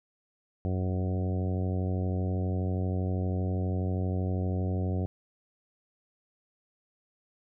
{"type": "harmonic tone with a mistuned harmonic", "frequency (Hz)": 92.5, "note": "F#2", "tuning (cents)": 0, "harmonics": [1, 2, 3, 4, 5, 6, 7, 8], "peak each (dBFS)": [-28, -34, -38, -40, -42, -44, -45, -46], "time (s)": [0.65, 5.06], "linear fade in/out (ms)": 0, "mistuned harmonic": 1, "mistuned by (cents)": -16, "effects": []}